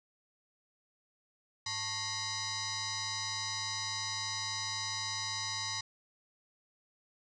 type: tone with frequency modulation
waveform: sine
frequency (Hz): 103.8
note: G#2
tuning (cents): 0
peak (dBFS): -34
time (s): 1.66-5.81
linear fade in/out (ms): 5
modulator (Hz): 992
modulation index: 6.1
effects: none